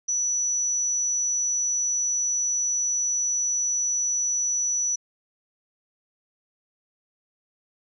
sine tone, 5920 Hz, F#8, in tune, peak -22 dBFS, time 0.08-4.96 s, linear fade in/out 10 ms, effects none

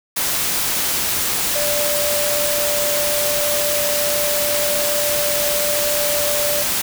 sine tone in noise, 587.3 Hz, D5, in tune, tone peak -21 dBFS, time 1.55-6.63 s, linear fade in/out 10 ms, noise white, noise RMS -20 dBFS, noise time 0.16-6.82 s, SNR -4 dB, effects none

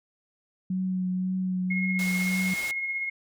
sine tone with vibrato, 185 Hz, F#3, in tune, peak -25 dBFS, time 0.7-2.54 s, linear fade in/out 5 ms, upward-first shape triangle, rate 1.9 Hz, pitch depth 19 cents each way
sine tone with tremolo, 2158 Hz, C#7, 47 cents flat, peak -26 dBFS, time 1.7-3.1 s, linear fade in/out 10 ms, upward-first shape sine, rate 16 Hz, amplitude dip 35%
white low-pass noise, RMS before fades -38 dBFS, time 1.99-2.71 s, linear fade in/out 0 ms, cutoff 9800 Hz, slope 12 dB/octave
effects none

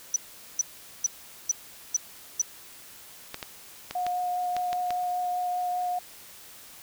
sine tone bursts, 5950 Hz, F#8, 9 cents sharp, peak -20 dBFS, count 6, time 0.14-2.416 s, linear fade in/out 2 ms, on 21 ms, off 430 ms
clicks, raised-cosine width 0.2 ms, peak -16 dBFS, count 7, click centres 3.344 / 3.428 / 3.91 / 4.066 / 4.566 / 4.73 / 4.906 s
sine tone with vibrato, 720 Hz, F#5, 47 cents flat, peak -26 dBFS, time 3.95-5.99 s, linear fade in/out 5 ms, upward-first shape triangle, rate 5 Hz, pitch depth 11 cents each way
effects white hiss -48 dBFS RMS until 6.82 s

